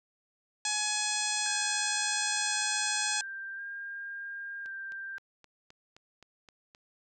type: harmonic tone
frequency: 843 Hz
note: G#5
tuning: 26 cents sharp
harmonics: 1 / 2 / 3 / 4 / 5 / 6 / 7 / 8 / 9 / 10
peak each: -38 / -38 / -38 / -38 / -38 / -38 / -38 / -38 / -38 / -38 dBFS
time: 0.65-3.21 s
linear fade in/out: 2 ms
type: tone with vibrato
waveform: sine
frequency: 1593 Hz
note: G6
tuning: 27 cents sharp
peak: -37 dBFS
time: 1.46-5.18 s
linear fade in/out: 0 ms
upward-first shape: square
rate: 0.47 Hz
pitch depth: 15 cents each way
type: click train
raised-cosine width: 0.2 ms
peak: -35 dBFS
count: 9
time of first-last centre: 4.66-6.749 s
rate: 3.83 Hz
effects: none